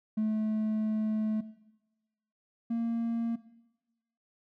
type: tone pair in turn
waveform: triangle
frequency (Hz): 216.4 / 231.1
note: A3 / A#3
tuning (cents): -29 / -15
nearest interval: minor second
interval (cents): 114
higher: second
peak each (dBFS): -23 / -25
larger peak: first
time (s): 0.17-1.41 / 2.7-3.36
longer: first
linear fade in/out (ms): 10
effects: noise-tail reverb RT60 1.0 s tail -19 dB re dry + tanh soft clip ceiling -22 dBFS